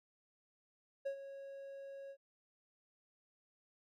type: tone with ADSR envelope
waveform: triangle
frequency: 550 Hz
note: C#5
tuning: 14 cents flat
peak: -33 dBFS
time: 1.05-2.17 s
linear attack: 15 ms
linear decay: 88 ms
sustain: -12 dB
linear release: 66 ms
effects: none